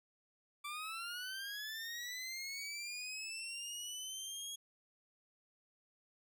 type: linear sweep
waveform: 20% pulse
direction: up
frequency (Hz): 1161 to 3322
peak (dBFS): -37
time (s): 0.64-4.56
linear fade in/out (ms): 10
effects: none